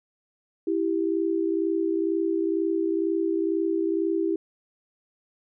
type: tone pair together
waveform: sine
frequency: 329.6 / 391.7 Hz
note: E4 / G4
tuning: 0 / -1 cents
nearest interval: minor third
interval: 299 cents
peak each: -24 / -26 dBFS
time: 0.67-4.36 s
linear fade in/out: 5 ms
effects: none